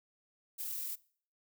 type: noise with amplitude modulation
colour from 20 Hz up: violet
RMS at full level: -38 dBFS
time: 0.58-0.96 s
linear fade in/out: 20 ms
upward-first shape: sine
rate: 41.2 Hz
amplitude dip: 30%
effects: noise-tail reverb RT60 0.5 s tail -22 dB re dry